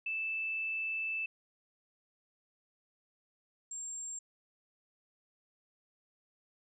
sine tone pair in turn, 2637 / 7435 Hz, E7 / A#8, 0 / -5 cents, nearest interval octave + tritone, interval 1795 cents, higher second, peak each -33 / -39 dBFS, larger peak first, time 0.06-1.26 / 3.71-4.19 s, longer first, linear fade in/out 5 ms, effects none

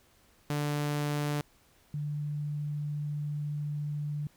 sawtooth / sine tone pair in turn, 147 / 147.64 Hz, D3 / D3, +2 / +9 cents, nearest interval unison, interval 7 cents, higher second, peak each -25 / -31 dBFS, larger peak first, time 0.5-1.41 / 1.94-4.27 s, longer second, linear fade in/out 2 ms, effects pink hiss -64 dBFS RMS until 4.36 s

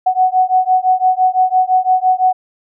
sine beating tone pair, 740 / 745.9 Hz, F#5 / F#5, 0 / +14 cents, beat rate 5.9 Hz, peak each -13 dBFS, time 0.06-2.33 s, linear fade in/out 10 ms, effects none

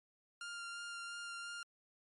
sawtooth tone with vibrato, 1396.9 Hz, F6, in tune, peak -40 dBFS, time 0.41-1.63 s, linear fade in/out 2 ms, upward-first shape sine, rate 2.9 Hz, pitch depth 11 cents each way, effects MP3 48 kbps

